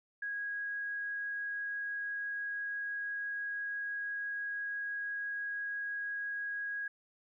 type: tone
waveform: sine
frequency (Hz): 1649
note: G#6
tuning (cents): -13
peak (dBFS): -35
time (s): 0.22-6.88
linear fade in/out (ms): 5
effects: none